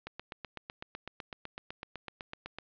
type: click train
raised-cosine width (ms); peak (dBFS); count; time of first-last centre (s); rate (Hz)
0.3; -24; 21; 0.07-2.586; 7.95
effects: resampled to 11025 Hz + 9-bit